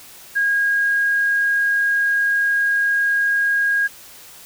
sine tone, 1633 Hz, G#6, 30 cents flat, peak -15 dBFS, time 0.35-3.88 s, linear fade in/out 20 ms, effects white hiss -42 dBFS RMS until 4.45 s

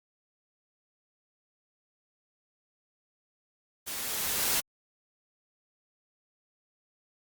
white noise with level ramp, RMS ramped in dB -37 to -26 dBFS, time 3.86-4.61 s, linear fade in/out 20 ms, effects Opus 48 kbps

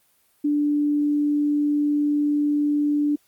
sine tone, 293.4 Hz, D4, 2 cents flat, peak -18 dBFS, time 0.44-3.16 s, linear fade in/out 10 ms, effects white hiss -63 dBFS RMS until 3.27 s + Opus 32 kbps

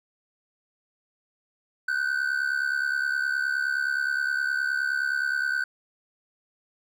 triangle ring-modulated tone, 1509 Hz, F#6, 34 cents sharp, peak -19 dBFS, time 1.88-5.64 s, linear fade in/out 5 ms, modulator 34.8 Hz, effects none

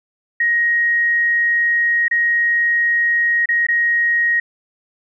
sine tone with dropouts, 1881 Hz, A#6, 15 cents sharp, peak -13 dBFS, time 0.4-4.4 s, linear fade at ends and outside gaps 5 ms, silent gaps 2.082-2.111 / 3.458-3.488 / 3.668-3.685 s, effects none

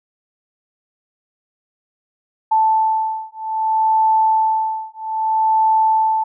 sine beating tone pair, 879 / 879.62 Hz, A5 / A5, -2 / -1 cents, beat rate 0.62 Hz, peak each -17 dBFS, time 2.51-6.24 s, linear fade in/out 10 ms, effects none

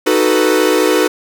45% pulse chord, B dominant seventh, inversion first, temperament equal, 311.1 / 370 / 440 / 493.9 Hz, D#4 / F#4 / A4 / B4, 0 / 0 / 0 / 0 cents, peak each -16 dBFS, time 0.06-1.08 s, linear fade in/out 10 ms, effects none

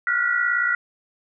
sine tone cluster, 1399 / 1457 / 1943 Hz, F6 / F#6 / B6, +3 / -27 / -29 cents, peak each -23 dBFS, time 0.07-0.75 s, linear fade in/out 2 ms, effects none

